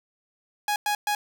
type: tone bursts at uneven times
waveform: sawtooth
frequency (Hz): 830.6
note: G#5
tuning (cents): 0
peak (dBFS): -19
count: 3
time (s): 0.68-0.76 / 0.86-0.95 / 1.07-1.15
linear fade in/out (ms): 2
effects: none

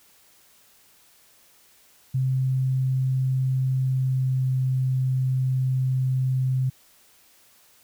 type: tone with pitch glide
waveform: sine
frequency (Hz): 130.81 to 129.98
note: C3 to C3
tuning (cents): 0 to -11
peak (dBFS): -20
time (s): 2.14-6.7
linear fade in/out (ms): 10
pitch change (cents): -11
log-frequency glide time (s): 3.9-4.49
effects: white hiss -57 dBFS RMS until 7.83 s

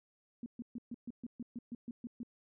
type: tone bursts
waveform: sine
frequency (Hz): 237.7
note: A#3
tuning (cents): +34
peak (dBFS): -39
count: 12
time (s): 0.43-2.232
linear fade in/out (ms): 2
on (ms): 31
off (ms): 130
effects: none

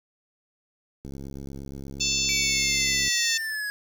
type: click train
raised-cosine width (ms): 3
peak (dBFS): -26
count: 140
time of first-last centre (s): 1.05-3.079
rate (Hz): 68.5
type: harmonic tone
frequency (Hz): 884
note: A5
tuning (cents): +8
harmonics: 3 / 4 / 5 / 6 / 7 / 8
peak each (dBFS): -30 / -30 / -30 / -30 / -30 / -30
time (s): 2-3.38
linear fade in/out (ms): 10
type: linear sweep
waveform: square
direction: down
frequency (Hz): 2304 to 1661.2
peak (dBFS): -29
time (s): 2.29-3.7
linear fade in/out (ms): 0
effects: 8-bit

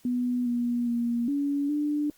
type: tone with pitch steps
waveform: sine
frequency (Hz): 246.4 / 240.4 / 236.6 / 284 / 295.6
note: B3 / B3 / A#3 / C#4 / D4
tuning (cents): -4 / -46 / +26 / +42 / +11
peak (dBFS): -24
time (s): 0.05-2.1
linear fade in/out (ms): 2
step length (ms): 410
effects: white hiss -61 dBFS RMS until 2.17 s + Opus 48 kbps

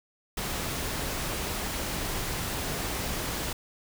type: noise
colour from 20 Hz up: pink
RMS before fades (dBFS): -32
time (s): 0.37-3.53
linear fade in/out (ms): 5
effects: none

